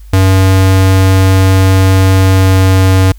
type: tone with pitch glide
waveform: square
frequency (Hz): 95 to 94.4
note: F#2 to F#2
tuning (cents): +46 to +35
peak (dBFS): -5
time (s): 0.13-3.12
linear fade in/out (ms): 5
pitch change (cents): -11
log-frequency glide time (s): 2.19-2.87
effects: added 50 Hz sine -29 dBFS peak until 3.18 s + white hiss -49 dBFS RMS until 3.18 s